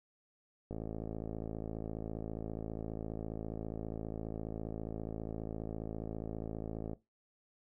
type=click train; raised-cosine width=2 ms; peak=-27 dBFS; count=342; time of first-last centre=0.71-6.933 s; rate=54.8 Hz; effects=noise-tail reverb RT60 0.2 s tail -18 dB re dry